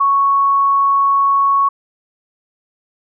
sine tone, 1108.7 Hz, C#6, in tune, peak -10 dBFS, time 0-1.69 s, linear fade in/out 10 ms, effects none

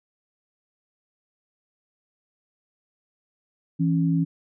sine tone pair together, 164.81 / 276.2 Hz, E3 / C#4, 0 / -6 cents, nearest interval major sixth, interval 894 cents, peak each -20 / -24 dBFS, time 3.79-4.25 s, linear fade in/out 20 ms, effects none

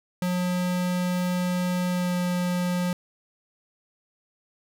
square tone with pitch glide, 179.9 to 178.55 Hz, F#3 to F3, -48 to +39 cents, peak -24 dBFS, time 0.22-2.93 s, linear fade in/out 2 ms, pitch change -13 cents, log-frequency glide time 1.89-2.15 s, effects none

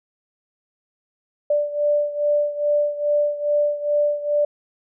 sine beating tone pair, 587.3 / 589.7 Hz, D5 / D5, 0 / +7 cents, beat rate 2.4 Hz, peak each -19 / -23 dBFS, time 1.5-4.45 s, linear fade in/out 5 ms, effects none

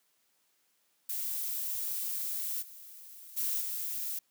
violet noise with level steps, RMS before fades -35 / -50 / -32 / -36 dBFS, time 1.09-4.19 s, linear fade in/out 5 ms, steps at 2.61 / 3.36 / 3.6 s, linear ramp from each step 20 ms, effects white hiss -73 dBFS RMS until 4.3 s + high-pass 150 Hz 12 dB/octave

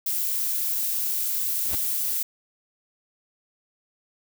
violet noise, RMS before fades -26 dBFS, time 0.06-2.23 s, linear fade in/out 5 ms
pink noise with exponential growth, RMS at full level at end -31 dBFS, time 1.58-1.75 s, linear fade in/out 1 ms, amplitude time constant 36 ms
effects none

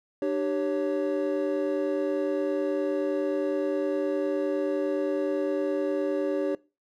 triangle tone cluster, 298.9 / 388.6 / 556 Hz, D4 / G4 / C#5, +31 / -15 / +5 cents, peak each -27 dBFS, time 0.22-6.55 s, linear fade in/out 2 ms, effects noise-tail reverb RT60 0.3 s tail -22 dB re dry

